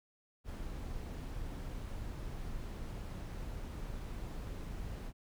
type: noise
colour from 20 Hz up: brown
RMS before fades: -42 dBFS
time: 0.44-5.13 s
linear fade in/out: 50 ms
effects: none